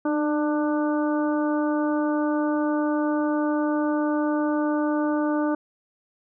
harmonic tone with a mistuned harmonic, 297.4 Hz, D4, 22 cents sharp, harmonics 1 / 2 / 3 / 4 / 5, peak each -22 / -28 / -32 / -34 / -36 dBFS, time 0.05-5.55 s, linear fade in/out 5 ms, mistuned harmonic 1, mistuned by +27 cents, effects none

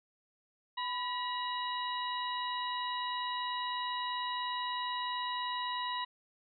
harmonic tone with a mistuned harmonic, 963 Hz, B5, 44 cents flat, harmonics 1 / 2 / 3 / 4, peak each -35 / -42 / -44 / -41 dBFS, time 0.77-6.05 s, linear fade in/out 10 ms, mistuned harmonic 1, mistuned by +58 cents, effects none

